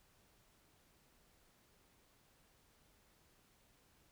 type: silence
effects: pink hiss -71 dBFS RMS until 4.11 s